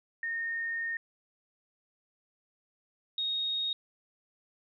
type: tone pair in turn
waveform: sine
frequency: 1838 / 3736 Hz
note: A#6 / A#7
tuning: -25 / +3 cents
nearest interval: octave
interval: 1228 cents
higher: second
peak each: -31 / -29 dBFS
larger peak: second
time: 0.23-0.97 / 3.18-3.73 s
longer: first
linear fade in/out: 2 ms
effects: none